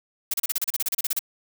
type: noise bursts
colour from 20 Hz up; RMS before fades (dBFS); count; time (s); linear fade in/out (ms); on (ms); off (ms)
blue; -24; 15; 0.31-1.192; 5; 28; 33
effects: none